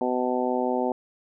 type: harmonic tone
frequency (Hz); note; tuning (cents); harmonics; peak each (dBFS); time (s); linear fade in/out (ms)
125.7; B2; +31; 2 / 3 / 4 / 5 / 6 / 7; -28 / -29 / -29 / -31 / -31 / -31; 0.01-0.92; 2
effects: none